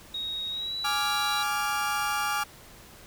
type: tone with pitch glide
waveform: sine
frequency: 3771 to 3936 Hz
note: A#7 to B7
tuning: +19 to -7 cents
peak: -30 dBFS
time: 0.14-1.43 s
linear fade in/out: 5 ms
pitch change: +74 cents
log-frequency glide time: 0.5-0.75 s
type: chord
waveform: 35% pulse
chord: D diminished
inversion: second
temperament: equal with one note detuned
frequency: 833 / 1174.7 / 1396.9 Hz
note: Ab5 / D6 / F6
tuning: +5 / 0 / 0 cents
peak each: -29 dBFS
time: 0.84-2.44 s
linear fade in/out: 10 ms
effects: pink hiss -50 dBFS RMS until 3.06 s